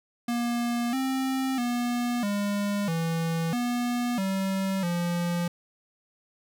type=tone with pitch steps; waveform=square; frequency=238 / 264.1 / 241.7 / 203.3 / 164.9 / 242.5 / 192.6 / 173.3 Hz; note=A#3 / C4 / B3 / G#3 / E3 / B3 / G3 / F3; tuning=+36 / +16 / -37 / -37 / +1 / -31 / -30 / -13 cents; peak=-26 dBFS; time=0.28-5.48 s; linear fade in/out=5 ms; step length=650 ms; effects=none